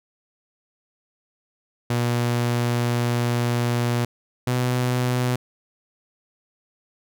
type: tone pair in turn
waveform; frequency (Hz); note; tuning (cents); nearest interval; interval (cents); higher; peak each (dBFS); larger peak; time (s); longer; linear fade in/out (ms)
sawtooth; 120 / 124.78; B2 / B2; -49 / +18; minor second; 67; second; -16; neither; 1.9-4.05 / 4.47-5.36; first; 5
effects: none